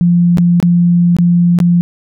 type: tone with dropouts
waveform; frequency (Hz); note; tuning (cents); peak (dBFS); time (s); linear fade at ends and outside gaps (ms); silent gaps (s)
sine; 173.8; F3; -8; -6; 0.01-1.81; 0; 0.373-0.383 / 0.601-0.627 / 1.166-1.186 / 1.588-1.602
effects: none